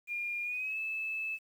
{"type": "tone with pitch glide", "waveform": "sine", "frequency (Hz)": [2412, 2615], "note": ["D7", "E7"], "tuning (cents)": [46, -15], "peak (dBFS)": -33, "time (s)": [0.07, 1.39], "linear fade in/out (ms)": 50, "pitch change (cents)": 139, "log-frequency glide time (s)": [0.43, 0.78], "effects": ["10-bit"]}